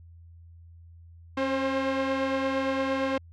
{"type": "tone pair together", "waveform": "sawtooth", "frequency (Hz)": [270, 531.3], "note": ["C#4", "C5"], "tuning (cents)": [-45, 26], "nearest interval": "octave", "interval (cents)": 1171, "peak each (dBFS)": -24, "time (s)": [1.37, 3.18], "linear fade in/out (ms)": 5, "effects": ["added 84 Hz sine -47 dBFS peak until 3.32 s", "low-pass 3000 Hz 12 dB/octave"]}